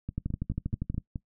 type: two click trains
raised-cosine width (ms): 5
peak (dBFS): -21 / -18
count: 6 / 11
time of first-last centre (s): 0.09-1.158 / 0.18-0.98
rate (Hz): 4.68 / 12.5
effects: noise-tail reverb RT60 0.1 s tail -20 dB re dry